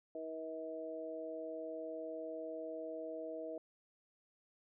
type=harmonic tone; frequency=160 Hz; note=D#3; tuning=49 cents sharp; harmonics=2 / 3 / 4; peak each=-48 / -46 / -44 dBFS; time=0.15-3.58 s; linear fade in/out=2 ms; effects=none